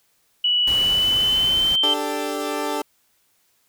sine tone with pitch glide, 2945 to 3117 Hz, F#7 to G7, -9 to -11 cents, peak -16 dBFS, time 0.44-1.94 s, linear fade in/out 5 ms, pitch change +98 cents, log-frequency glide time 0.72-1.78 s
pink noise, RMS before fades -32 dBFS, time 0.67-1.76 s, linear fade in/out 5 ms
20% pulse chord, D suspended fourth, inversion none, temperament equal, 293.7 / 392 / 440 Hz, D4 / G4 / A4, 0 / 0 / 0 cents, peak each -22 / -24 / -23 dBFS, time 1.83-2.82 s, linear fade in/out 5 ms
effects white hiss -64 dBFS RMS until 3.68 s

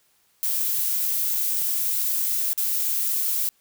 violet noise with dropouts, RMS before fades -24 dBFS, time 0.43-3.49 s, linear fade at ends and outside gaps 0 ms, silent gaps 2.532-2.577 s, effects white hiss -64 dBFS RMS until 3.6 s

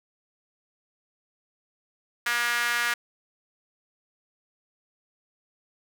sawtooth tone with high-pass filter, 238.5 Hz, A#3, 40 cents sharp, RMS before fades -26 dBFS, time 2.26-2.94 s, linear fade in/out 5 ms, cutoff 1600 Hz, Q 2.8, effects none

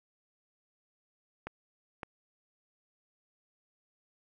clicks, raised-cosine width 0.5 ms, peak -23 dBFS, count 2, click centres 1.47 / 2.032 s, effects none

